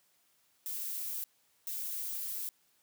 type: noise bursts at uneven times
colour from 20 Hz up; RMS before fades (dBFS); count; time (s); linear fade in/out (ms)
violet; -38; 2; 0.66-1.24 / 1.67-2.49; 0
effects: white hiss -71 dBFS RMS until 2.82 s + high-pass 80 Hz 12 dB/octave